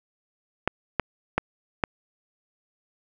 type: clicks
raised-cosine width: 0.5 ms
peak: -6 dBFS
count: 4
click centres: 0.676 / 0.997 / 1.38 / 1.838 s
effects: none